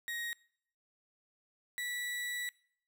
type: tone pair in turn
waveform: 35% pulse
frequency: 1882 / 1953.1 Hz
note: A#6 / B6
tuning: +16 / -20 cents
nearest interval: minor second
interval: 64 cents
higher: second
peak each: -35 / -34 dBFS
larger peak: second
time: 0.08-0.33 / 1.78-2.49 s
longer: second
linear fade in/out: 0 ms
effects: noise-tail reverb RT60 0.6 s tail -23 dB re dry